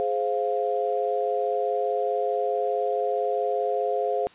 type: chord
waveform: sine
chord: F minor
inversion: first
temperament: just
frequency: 419.1 / 523.8 / 698.5 Hz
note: Ab4 / C5 / F5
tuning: +16 / +2 / 0 cents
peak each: -27 dBFS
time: 0-4.27 s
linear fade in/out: 0 ms
effects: white hiss -52 dBFS RMS until 4.34 s + resampled to 8000 Hz